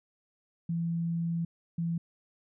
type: tone pair in turn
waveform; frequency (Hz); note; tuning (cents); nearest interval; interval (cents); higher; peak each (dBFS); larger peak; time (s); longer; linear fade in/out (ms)
sine; 167.9 / 167.9; E3 / E3; +32 / +32; unison; 0; neither; -28; neither; 0.69-1.45 / 1.78-1.98; first; 5
effects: none